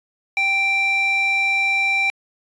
square tone with band-pass filter, 785 Hz, G5, 2 cents sharp, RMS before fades -19 dBFS, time 0.37-2.1 s, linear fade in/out 0 ms, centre 2400 Hz, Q 3.6, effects resampled to 22050 Hz

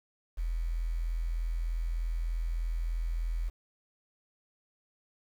sine tone with quantisation, 41.64 Hz, E1, 18 cents sharp, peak -29 dBFS, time 0.37-3.5 s, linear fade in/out 20 ms, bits 9, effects none

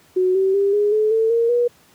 sine tone with pitch steps, 369 / 383.3 / 398.2 / 413.7 / 429.8 / 446.5 / 463.8 / 481.9 Hz, F#4 / G4 / G4 / G#4 / A4 / A4 / A#4 / B4, -5 / -39 / +27 / -7 / -41 / +25 / -9 / -43 cents, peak -14 dBFS, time 0.16-1.68 s, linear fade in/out 10 ms, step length 190 ms, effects pink hiss -53 dBFS RMS until 1.94 s + high-pass 100 Hz 12 dB/octave

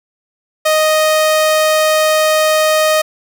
sawtooth tone, 622.3 Hz, D#5, in tune, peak -6 dBFS, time 0.65-3.02 s, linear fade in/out 10 ms, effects none

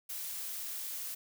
blue noise, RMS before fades -40 dBFS, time 0.09-1.15 s, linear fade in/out 10 ms, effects none

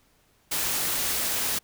white noise, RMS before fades -27 dBFS, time 0.51-1.59 s, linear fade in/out 10 ms, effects pink hiss -64 dBFS RMS until 1.63 s

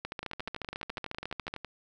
two click trains, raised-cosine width 0.3 ms, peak -22 / -19 dBFS, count 18 / 22, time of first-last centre 0.23-1.647 / 0.05-1.539 s, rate 12 / 14.1 Hz, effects none

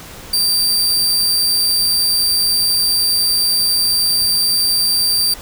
sawtooth tone, 4682 Hz, D8, 6 cents flat, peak -10 dBFS, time 0.33-5.34 s, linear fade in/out 5 ms, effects pink hiss -35 dBFS RMS until 5.41 s

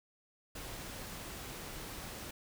pink noise, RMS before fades -45 dBFS, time 0.55-2.31 s, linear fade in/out 5 ms, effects none

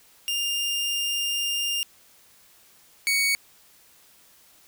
sawtooth tone pair in turn, 2804 / 2234 Hz, F7 / C#7, +6 / +13 cents, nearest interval major third, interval 393 cents, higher first, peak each -21 / -17 dBFS, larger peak second, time 0.28-1.83 / 3.07-3.35 s, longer first, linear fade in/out 0 ms, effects white hiss -56 dBFS RMS until 4.67 s

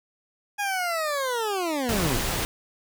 20% pulse linear sweep, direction down, 830 to 103.83 Hz, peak -20 dBFS, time 0.58-2.18 s, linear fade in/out 20 ms
pink noise, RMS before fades -27 dBFS, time 1.89-2.45 s, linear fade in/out 0 ms
effects none

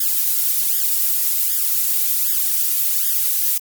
violet noise with flanger, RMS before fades -18 dBFS, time 0-3.58 s, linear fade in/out 5 ms, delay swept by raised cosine 0.58 to 2.88 ms, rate 1.3 Hz, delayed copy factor +1, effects Opus 32 kbps

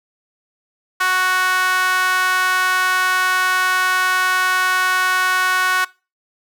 sawtooth tone with high-pass filter, 370 Hz, F#4, in tune, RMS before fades -17 dBFS, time 1-5.85 s, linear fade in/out 10 ms, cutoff 1300 Hz, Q 4.8, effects noise-tail reverb RT60 0.3 s tail -22 dB re dry

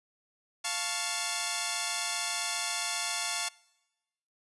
5% pulse chord, F augmented, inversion none, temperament equal, 698.5 / 880 / 1108.7 Hz, F5 / A5 / C#6, 0 / 0 / 0 cents, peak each -23 dBFS, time 0.64-3.49 s, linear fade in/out 10 ms, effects noise-tail reverb RT60 1.0 s tail -24 dB re dry + resampled to 24000 Hz

